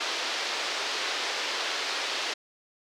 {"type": "band-pass noise", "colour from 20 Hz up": "white", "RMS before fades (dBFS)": -31, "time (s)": [0, 2.34], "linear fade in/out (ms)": 10, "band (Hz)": [350, 4900], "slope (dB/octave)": 24, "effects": []}